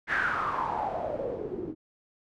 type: noise with low-pass filter sweep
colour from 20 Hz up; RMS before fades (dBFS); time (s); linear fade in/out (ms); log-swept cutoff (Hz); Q
white; -31; 0.07-1.75; 50; 1800 to 310; 7.5
effects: none